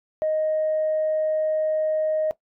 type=tone; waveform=sine; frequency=623 Hz; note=D#5; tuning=2 cents sharp; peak=-19 dBFS; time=0.22-2.31 s; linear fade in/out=0 ms; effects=noise-tail reverb RT60 0.1 s tail -17 dB re dry + tanh soft clip ceiling -16 dBFS